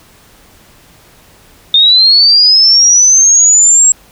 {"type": "linear sweep", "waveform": "sine", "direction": "up", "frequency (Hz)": [3620, 7640], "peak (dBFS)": -3, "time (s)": [1.74, 3.92], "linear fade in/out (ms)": 2, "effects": ["pink hiss -43 dBFS RMS until 4.11 s"]}